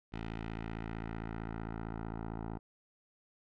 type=tone with low-pass filter sweep; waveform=10% pulse; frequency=55.5 Hz; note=A1; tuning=16 cents sharp; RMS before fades=-41 dBFS; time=0.12-2.59 s; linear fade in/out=20 ms; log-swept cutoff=3000 to 990 Hz; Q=1.3; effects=none